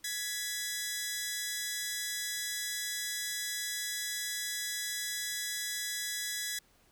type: tone pair together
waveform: 10% pulse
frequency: 1684.9 / 1975.5 Hz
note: G#6 / B6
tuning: +25 / 0 cents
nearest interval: minor third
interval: 275 cents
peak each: -28 dBFS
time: 0.04-6.59 s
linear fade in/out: 5 ms
effects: pink hiss -66 dBFS RMS until 6.91 s